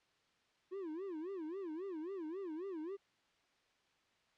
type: tone with vibrato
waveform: triangle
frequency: 349.2 Hz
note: F4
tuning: in tune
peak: -39 dBFS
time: 0.71-2.97 s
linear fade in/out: 20 ms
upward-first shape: sine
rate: 3.7 Hz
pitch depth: 230 cents each way
effects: white hiss -74 dBFS RMS until 4.37 s + low-pass 4000 Hz 12 dB/octave